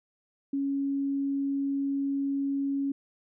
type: tone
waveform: sine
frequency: 277.2 Hz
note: C#4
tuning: in tune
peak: -26 dBFS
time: 0.53-2.92 s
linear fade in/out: 5 ms
effects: none